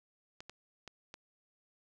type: clicks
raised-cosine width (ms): 0.2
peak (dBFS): -29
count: 4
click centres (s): 0.405 / 0.496 / 0.877 / 1.141
effects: none